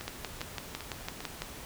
two click trains, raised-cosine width 0.2 ms, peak -17 / -22 dBFS, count 9 / 4, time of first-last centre 0.08-1.42 / 0.01-1.205 s, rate 5.97 / 2.51 Hz, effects pink hiss -45 dBFS RMS until 1.65 s

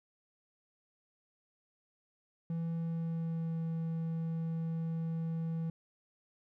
triangle tone with pitch glide, 165.9 to 163.71 Hz, E3 to E3, +11 to -12 cents, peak -31 dBFS, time 2.5-5.7 s, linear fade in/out 2 ms, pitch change -23 cents, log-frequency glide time 2.73-3.61 s, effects none

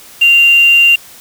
sine tone with quantisation, 2778 Hz, F7, 10 cents flat, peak -4 dBFS, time 0.21-0.96 s, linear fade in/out 10 ms, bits 4, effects white hiss -37 dBFS RMS until 1.2 s

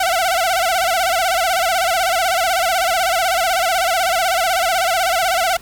sawtooth tone with vibrato, 714 Hz, F5, 38 cents sharp, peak -11 dBFS, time 0-5.57 s, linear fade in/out 5 ms, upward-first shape sine, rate 16 Hz, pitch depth 140 cents each way, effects added 50 Hz sine -44 dBFS peak until 5.61 s + pink hiss -43 dBFS RMS until 5.61 s

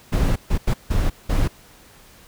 brown noise bursts at uneven times, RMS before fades -18 dBFS, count 5, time 0.12-0.36 / 0.5-0.58 / 0.67-0.74 / 0.9-1.1 / 1.29-1.48 s, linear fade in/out 10 ms, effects pink hiss -49 dBFS RMS until 2.27 s

